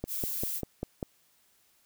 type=click train; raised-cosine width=2 ms; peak=-19 dBFS; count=6; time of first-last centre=0.04-1.028 s; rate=5.06 Hz
type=noise; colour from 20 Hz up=violet; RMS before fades=-34 dBFS; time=0.07-0.62 s; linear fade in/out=50 ms
effects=white hiss -67 dBFS RMS until 1.85 s